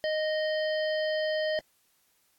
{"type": "harmonic tone", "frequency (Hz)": 620, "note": "D#5", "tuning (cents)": -6, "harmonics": [1, 3, 5, 7, 8], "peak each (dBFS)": [-27, -35, -39, -44, -44], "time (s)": [0.04, 1.59], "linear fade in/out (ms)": 0, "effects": ["white hiss -69 dBFS RMS until 2.38 s", "AAC 64 kbps"]}